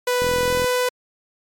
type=tone with pitch glide; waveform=sawtooth; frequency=494.7 to 498.4 Hz; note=B4 to B4; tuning=+3 to +16 cents; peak=-14 dBFS; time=0.07-0.89 s; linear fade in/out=5 ms; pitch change=+13 cents; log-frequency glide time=0.47-0.52 s
type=click train; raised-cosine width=3 ms; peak=-17 dBFS; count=19; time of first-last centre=0.22-0.644 s; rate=42.5 Hz
effects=MP3 96 kbps